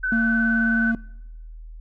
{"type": "tone with vibrato", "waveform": "sine", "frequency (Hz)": 1511, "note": "F#6", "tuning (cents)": 36, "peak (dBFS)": -21, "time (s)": [0.03, 0.92], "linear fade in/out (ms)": 10, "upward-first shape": "square", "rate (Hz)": 19, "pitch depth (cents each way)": 18}
{"type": "tone", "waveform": "triangle", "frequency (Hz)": 228.6, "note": "A#3", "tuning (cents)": -34, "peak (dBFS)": -17, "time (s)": [0.12, 0.95], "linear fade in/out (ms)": 2}
{"effects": ["noise-tail reverb RT60 0.8 s tail -22 dB re dry", "added 40 Hz sine -36 dBFS peak until 1.8 s"]}